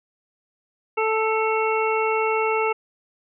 harmonic tone with a mistuned harmonic, 440 Hz, A4, in tune, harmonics 1 / 2 / 3 / 5 / 6, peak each -22 / -25 / -27 / -29 / -30 dBFS, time 0.97-2.73 s, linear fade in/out 10 ms, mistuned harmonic 6, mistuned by +47 cents, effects none

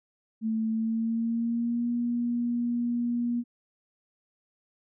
sine tone with pitch glide, 221.7 to 239 Hz, A3 to A#3, +13 to +43 cents, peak -25 dBFS, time 0.41-3.44 s, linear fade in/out 50 ms, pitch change +130 cents, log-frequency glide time 0.69-1.9 s, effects none

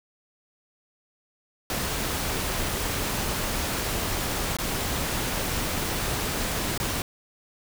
pink noise with dropouts, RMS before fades -28 dBFS, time 1.7-7.02 s, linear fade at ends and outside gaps 1 ms, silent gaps 4.568-4.586 / 6.777-6.8 s, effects none

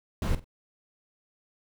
brown noise with echo, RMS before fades -26 dBFS, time 0.22-0.35 s, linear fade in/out 2 ms, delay 47 ms, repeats 2, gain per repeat -14 dB, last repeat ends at 0.444 s, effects none

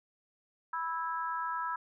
harmonic tone, 328.8 Hz, E4, 4 cents flat, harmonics 3 / 4 / 5, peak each -35 / -36 / -41 dBFS, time 0.73-1.76 s, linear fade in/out 5 ms, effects none

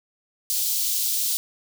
white high-pass noise, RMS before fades -24 dBFS, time 0.5-1.37 s, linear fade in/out 0 ms, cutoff 3600 Hz, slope 24 dB/octave, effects none

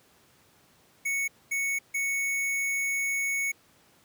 square tone bursts at uneven times, 2217 Hz, C#7, in tune, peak -27 dBFS, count 3, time 1.05-1.28 / 1.51-1.79 / 1.94-3.52 s, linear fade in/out 10 ms, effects pink hiss -61 dBFS RMS until 4.04 s + high-pass 100 Hz 12 dB/octave

